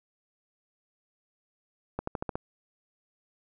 accelerating click train, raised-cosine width 1 ms, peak -17 dBFS, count 6, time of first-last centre 1.99-2.355 s, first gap 84 ms, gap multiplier 0.93, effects none

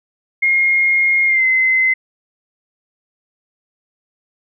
sine tone with pitch glide, 2140 to 2055 Hz, C7 to C7, +38 to -32 cents, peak -11 dBFS, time 0.42-1.94 s, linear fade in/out 10 ms, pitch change -70 cents, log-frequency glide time 1.26-1.45 s, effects none

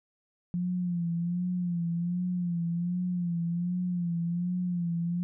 sine tone with vibrato, 174.61 Hz, F3, in tune, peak -27 dBFS, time 0.54-5.23 s, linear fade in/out 0 ms, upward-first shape sine, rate 1.3 Hz, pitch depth 58 cents each way, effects none

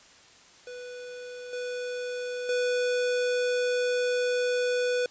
square tone with level steps, 493.9 Hz, B4, in tune, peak -39 / -32 / -25 dBFS, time 0.67-5.06 s, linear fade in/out 2 ms, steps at 1.53 / 2.49 s, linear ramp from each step 2 ms, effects white hiss -54 dBFS RMS until 5.1 s + resampled to 16000 Hz

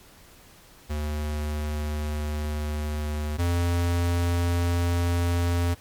square tone pair in turn, 75.2 / 86.67 Hz, D2 / F2, +42 / -13 cents, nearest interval major second, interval 245 cents, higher second, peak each -27 / -22 dBFS, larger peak second, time 0.89-3.38 / 3.38-5.75 s, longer first, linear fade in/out 20 ms, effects pink hiss -52 dBFS RMS until 5.8 s + MP3 96 kbps

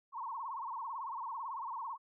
sine tone with vibrato, 1000 Hz, B5, 21 cents sharp, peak -38 dBFS, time 0.12-1.98 s, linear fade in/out 50 ms, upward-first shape sine, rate 18 Hz, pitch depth 190 cents each way, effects none

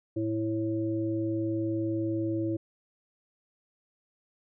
harmonic tone, 110 Hz, A2, in tune, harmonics 1 / 3 / 5, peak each -34 / -28 / -38 dBFS, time 0.16-2.57 s, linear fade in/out 10 ms, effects none

